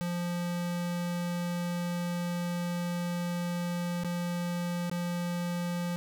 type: tone with dropouts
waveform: square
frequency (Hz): 174.61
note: F3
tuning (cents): 0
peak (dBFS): -31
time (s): 0.01-5.96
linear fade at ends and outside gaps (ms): 0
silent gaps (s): 4.036-4.046 / 4.897-4.914
effects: none